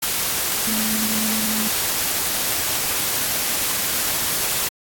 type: tone in noise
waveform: sine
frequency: 217.4 Hz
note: A3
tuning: 21 cents flat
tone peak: -25 dBFS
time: 0.67-1.68 s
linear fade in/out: 10 ms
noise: white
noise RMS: -22 dBFS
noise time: 0.02-4.69 s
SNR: -6 dB
effects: AAC 64 kbps